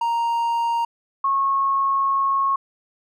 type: tone pair in turn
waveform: triangle / sine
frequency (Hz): 932.3 / 1093.6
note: A#5 / C#6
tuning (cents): 0 / -24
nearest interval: minor third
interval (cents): 276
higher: second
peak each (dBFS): -17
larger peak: neither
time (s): 0.01-0.85 / 1.24-2.56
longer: second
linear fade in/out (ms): 5
effects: none